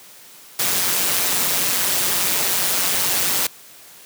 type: noise with amplitude modulation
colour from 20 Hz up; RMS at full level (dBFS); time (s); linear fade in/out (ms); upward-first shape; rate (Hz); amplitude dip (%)
white; -17; 0.59-3.47; 5; sine; 184; 60
effects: white hiss -44 dBFS RMS until 4.05 s + high-pass 100 Hz 12 dB/octave